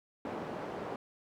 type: band-pass noise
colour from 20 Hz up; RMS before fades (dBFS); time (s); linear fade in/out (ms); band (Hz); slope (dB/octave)
white; -40; 0.25-0.96; 2; 160 to 690; 12
effects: none